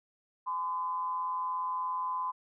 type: tone with amplitude modulation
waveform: sine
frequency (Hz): 1018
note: C6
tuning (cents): -48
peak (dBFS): -28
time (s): 0.46-2.32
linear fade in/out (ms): 20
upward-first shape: sine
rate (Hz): 177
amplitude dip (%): 55
effects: none